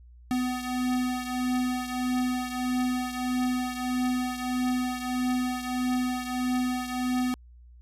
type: beating tone pair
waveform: square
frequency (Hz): 250.8 / 252.4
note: B3 / B3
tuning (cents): +27 / +38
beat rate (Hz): 1.6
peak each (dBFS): -28 / -33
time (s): 0.31-7.34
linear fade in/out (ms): 0
effects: added 60 Hz sine -48 dBFS peak until 7.81 s + resampled to 32000 Hz